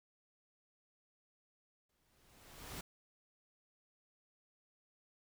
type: noise with exponential growth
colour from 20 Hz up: pink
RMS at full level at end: -44 dBFS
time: 1.89-2.81 s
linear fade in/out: 5 ms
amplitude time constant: 200 ms
effects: none